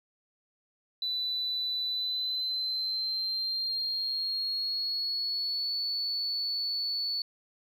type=tone with pitch glide; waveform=sine; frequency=3984 to 4446 Hz; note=B7 to C#8; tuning=+14 to +4 cents; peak=-28 dBFS; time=1.02-7.22 s; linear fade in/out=2 ms; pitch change=+190 cents; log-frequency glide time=1.88-5.74 s; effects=tanh soft clip ceiling -24 dBFS